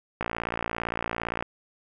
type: click train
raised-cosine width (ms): 0.5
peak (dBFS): -13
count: 71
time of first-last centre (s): 0.21-1.425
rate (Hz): 57.6
effects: none